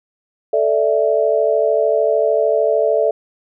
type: chord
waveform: sine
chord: A suspended fourth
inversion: none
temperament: just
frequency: 440 / 586.7 / 660 Hz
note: A4 / D5 / E5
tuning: 0 / -2 / +2 cents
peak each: -17 dBFS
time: 0.53-3.11 s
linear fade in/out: 5 ms
effects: none